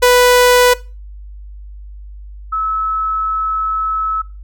sawtooth / sine tone pair in turn, 493.9 / 1298.9 Hz, B4 / E6, 0 / -26 cents, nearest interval octave + perfect fourth, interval 1674 cents, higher second, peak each -3 / -15 dBFS, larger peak first, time 0.02-0.74 / 2.52-4.22 s, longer second, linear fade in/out 10 ms, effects noise-tail reverb RT60 0.3 s tail -20 dB re dry + added 50 Hz sine -30 dBFS peak until 4.43 s

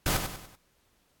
pink noise with echo, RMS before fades -26 dBFS, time 0.06-0.17 s, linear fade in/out 2 ms, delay 96 ms, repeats 4, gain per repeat -7 dB, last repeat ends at 0.554 s, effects pink hiss -69 dBFS RMS until 1.2 s + AAC 64 kbps

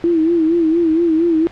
sine tone with vibrato, 329.6 Hz, E4, in tune, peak -11 dBFS, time 0.04-1.47 s, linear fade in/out 0 ms, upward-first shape sine, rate 4.3 Hz, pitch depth 83 cents each way, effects pink hiss -39 dBFS RMS until 1.51 s + low-pass 3000 Hz 12 dB/octave

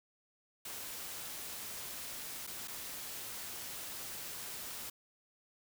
white noise with dropouts, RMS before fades -44 dBFS, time 0.65-4.9 s, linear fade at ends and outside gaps 5 ms, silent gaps 2.468-2.473 / 2.676-2.68 s, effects none

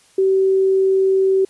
sine tone, 383.3 Hz, G4, 39 cents flat, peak -12 dBFS, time 0.18-1.45 s, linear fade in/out 5 ms, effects white hiss -53 dBFS RMS until 1.49 s + resampled to 24000 Hz

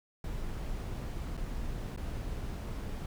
brown noise with dropouts, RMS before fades -37 dBFS, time 0.24-3.06 s, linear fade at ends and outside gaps 2 ms, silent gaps 1.37-1.375 / 1.963-1.974 s, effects none

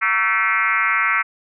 sine tone with frequency modulation, 1740 Hz, A6, 20 cents flat, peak -15 dBFS, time 0.01-1.23 s, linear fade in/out 20 ms, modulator 203 Hz, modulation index 2.9, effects none

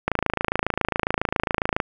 click train, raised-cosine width 0.5 ms, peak -5 dBFS, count 48, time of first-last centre 0.08-1.802 s, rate 27.3 Hz, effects none

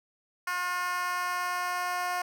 10% pulse tone with high-pass filter sweep, 358.3 Hz, F4, 44 cents sharp, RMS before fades -31 dBFS, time 0.47-2.22 s, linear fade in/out 5 ms, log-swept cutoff 1200 to 770 Hz, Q 2.4, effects none

